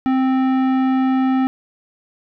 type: tone with tanh clipping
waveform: sine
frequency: 261.8 Hz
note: C4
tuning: 1 cent sharp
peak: -16 dBFS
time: 0.06-1.47 s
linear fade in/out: 0 ms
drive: 15 dB
effects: none